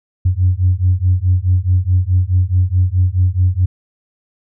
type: beating tone pair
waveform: sine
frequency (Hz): 89.1 / 93.8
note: F2 / F#2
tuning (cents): +35 / +24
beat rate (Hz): 4.7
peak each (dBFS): -13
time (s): 0.25-3.66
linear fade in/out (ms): 10
effects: tanh soft clip ceiling -4 dBFS